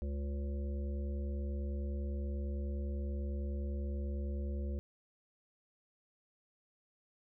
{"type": "harmonic tone", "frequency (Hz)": 70.6, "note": "C#2", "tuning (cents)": 32, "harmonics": [1, 3, 5, 7, 8], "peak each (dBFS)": [-35, -45, -49, -52, -53], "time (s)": [0.02, 4.79], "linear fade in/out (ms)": 0, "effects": []}